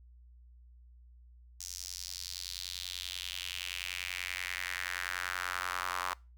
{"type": "tone with high-pass filter sweep", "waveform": "sawtooth", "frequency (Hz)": 90.4, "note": "F#2", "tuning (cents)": -40, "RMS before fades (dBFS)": -39, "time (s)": [1.6, 6.14], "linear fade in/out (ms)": 0, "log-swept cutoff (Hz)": [6000, 1100], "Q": 2.9, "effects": ["noise-tail reverb RT60 0.3 s tail -24 dB re dry", "added 60 Hz sine -54 dBFS peak until 6.37 s"]}